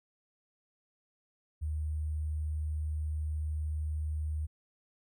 sine tone with sample-and-hold, 76.6 Hz, D#2, 27 cents flat, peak -31 dBFS, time 1.61-4.47 s, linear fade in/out 20 ms, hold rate 8820 Hz, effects none

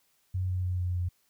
sine tone with pitch steps, 92.5 / 91.6 / 90.7 / 89.81 / 88.94 Hz, F#2 / F#2 / F#2 / F2 / F2, 0 / -17 / -34 / +49 / +32 cents, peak -27 dBFS, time 0.34-1.09 s, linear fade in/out 10 ms, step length 150 ms, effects white hiss -70 dBFS RMS until 1.29 s

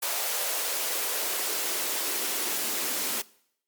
white noise with high-pass filter sweep, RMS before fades -29 dBFS, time 0.02-3.22 s, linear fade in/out 10 ms, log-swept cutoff 600 to 250 Hz, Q 1.9, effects noise-tail reverb RT60 0.7 s tail -22 dB re dry + MP3 96 kbps

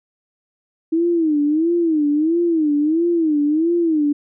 sine tone with vibrato, 317.1 Hz, D#4, 33 cents sharp, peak -14 dBFS, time 0.92-4.13 s, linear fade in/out 10 ms, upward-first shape sine, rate 1.5 Hz, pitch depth 150 cents each way, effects none

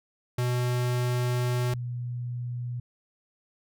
square / sine tone pair in turn, 123.47 / 121.91 Hz, B2 / B2, 0 / -22 cents, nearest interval unison, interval 22 cents, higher first, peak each -25 / -30 dBFS, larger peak first, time 0.38-1.74 / 1.74-2.8 s, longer first, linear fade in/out 5 ms, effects none

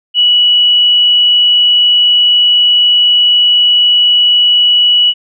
sine tone, 2938 Hz, F#7, 13 cents flat, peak -5 dBFS, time 0.14-5.14 s, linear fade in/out 50 ms, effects none

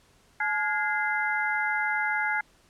sine tone cluster, 854 / 1427 / 1652 / 2066 Hz, G#5 / F6 / G#6 / C7, +48 / +37 / -10 / -22 cents, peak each -30 dBFS, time 0.4-2.41 s, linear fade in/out 5 ms, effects pink hiss -61 dBFS RMS until 2.69 s + low-pass 10000 Hz 12 dB/octave

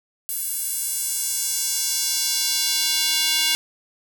square tone with high-pass filter sweep, 313.2 Hz, D#4, 11 cents sharp, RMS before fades -23 dBFS, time 0.29-3.55 s, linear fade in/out 0 ms, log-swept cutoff 11000 to 3100 Hz, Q 1.4, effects none

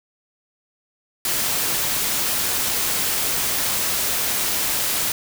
white noise, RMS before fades -22 dBFS, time 1.25-5.12 s, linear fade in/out 2 ms, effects none

